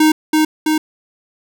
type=tone with echo; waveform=square; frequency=310.4 Hz; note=D#4; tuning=4 cents flat; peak=-9 dBFS; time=0-0.12 s; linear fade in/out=5 ms; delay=330 ms; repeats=2; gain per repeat=-2 dB; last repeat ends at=0.78 s; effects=none